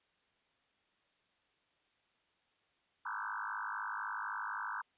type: tone with frequency modulation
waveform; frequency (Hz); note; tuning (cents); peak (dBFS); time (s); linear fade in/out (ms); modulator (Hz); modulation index
sine; 1244.5; D#6; 0; -37; 3.05-4.82; 10; 51.9; 6.5
effects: white hiss -75 dBFS RMS until 4.97 s + resampled to 8000 Hz